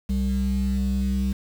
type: tone pair together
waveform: sine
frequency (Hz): 65.1 / 195.08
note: C2 / G3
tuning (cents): -8 / -8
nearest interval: octave + perfect fifth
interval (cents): 1900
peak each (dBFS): -22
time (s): 0.09-1.33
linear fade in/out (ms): 10
effects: tanh soft clip ceiling -17 dBFS + 7-bit